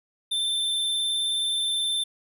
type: tone with vibrato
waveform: square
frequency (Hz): 3556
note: A7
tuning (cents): +18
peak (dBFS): -24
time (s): 0.31-2.04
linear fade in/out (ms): 10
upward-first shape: triangle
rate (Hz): 19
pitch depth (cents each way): 18
effects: none